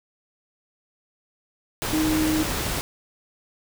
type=tone in noise; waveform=sine; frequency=311.5 Hz; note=D#4; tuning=2 cents sharp; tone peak=-20 dBFS; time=1.93-2.43 s; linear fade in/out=0 ms; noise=pink; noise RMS=-27 dBFS; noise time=1.82-2.81 s; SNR=+4 dB; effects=none